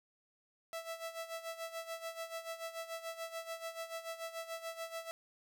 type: tone with tremolo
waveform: sawtooth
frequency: 659.3 Hz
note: E5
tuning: in tune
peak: -35 dBFS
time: 0.73-5.11 s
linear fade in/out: 0 ms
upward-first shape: sine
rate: 6.9 Hz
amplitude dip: 75%
effects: 12-bit